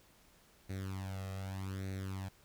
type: tone with flanger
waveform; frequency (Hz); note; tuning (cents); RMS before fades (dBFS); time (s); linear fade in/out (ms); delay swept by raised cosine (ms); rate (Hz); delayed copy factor
sawtooth; 95.8; G2; -39; -41; 0.69-2.29; 10; 0.48 to 1.58; 0.83; +0.8
effects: pink hiss -65 dBFS RMS until 2.44 s